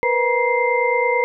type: tone cluster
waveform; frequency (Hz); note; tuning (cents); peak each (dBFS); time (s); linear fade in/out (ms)
sine; 474.9 / 504 / 951 / 2089; A#4 / B4 / A#5 / C7; +32 / +35 / +34 / -3; -21; 0.03-1.24; 0
effects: none